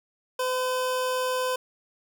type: tone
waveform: 25% pulse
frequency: 509 Hz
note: C5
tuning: 48 cents flat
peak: -21 dBFS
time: 0.39-1.56 s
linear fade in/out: 5 ms
effects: none